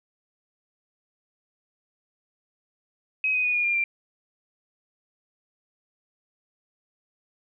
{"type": "tone with pitch steps", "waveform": "sine", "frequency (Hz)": [2538, 2503, 2469, 2435, 2401, 2368], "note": ["D#7", "D#7", "D#7", "D#7", "D7", "D7"], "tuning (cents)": [34, 10, -14, -38, 38, 14], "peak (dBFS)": -21, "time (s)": [3.24, 3.84], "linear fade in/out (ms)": 2, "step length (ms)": 100, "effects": []}